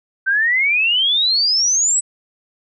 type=exponential sweep; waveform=sine; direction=up; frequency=1531 to 8040 Hz; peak=-13 dBFS; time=0.26-2.01 s; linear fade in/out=20 ms; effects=none